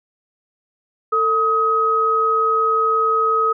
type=tone pair together; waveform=sine; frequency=447.2 / 1265.7 Hz; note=A4 / D#6; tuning=+28 / +29 cents; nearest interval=octave + tritone; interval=1801 cents; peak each=-21 / -15 dBFS; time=1.12-3.53 s; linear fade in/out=10 ms; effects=none